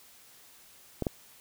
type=clicks; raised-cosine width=2 ms; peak=-16 / -14 dBFS; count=2; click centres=1.023 / 1.068 s; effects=white hiss -56 dBFS RMS until 1.4 s